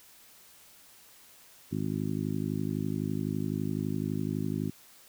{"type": "harmonic tone", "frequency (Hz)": 51.91, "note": "G#1", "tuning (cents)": 0, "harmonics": [2, 3, 4, 5, 6, 7], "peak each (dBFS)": [-37, -34, -35, -35, -39, -41], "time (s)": [1.71, 4.71], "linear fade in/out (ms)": 20, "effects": ["white hiss -56 dBFS RMS until 5.08 s"]}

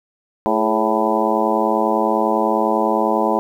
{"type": "harmonic tone with a mistuned harmonic", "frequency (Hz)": 110, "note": "A2", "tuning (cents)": 0, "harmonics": [2, 3, 4, 5, 6, 7, 8, 9], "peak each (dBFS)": [-23, -23, -23, -23, -23, -23, -23, -23], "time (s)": [0.46, 3.39], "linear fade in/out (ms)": 0, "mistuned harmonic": 4, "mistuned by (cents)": -71, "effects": ["8-bit"]}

